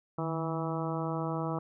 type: harmonic tone with a mistuned harmonic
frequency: 163.1 Hz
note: E3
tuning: 18 cents flat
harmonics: 1 / 2 / 3 / 4 / 5 / 6 / 7 / 8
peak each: -34 / -37 / -39 / -40 / -41 / -42 / -42 / -43 dBFS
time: 0.18-1.59 s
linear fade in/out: 5 ms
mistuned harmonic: 1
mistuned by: -70 cents
effects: none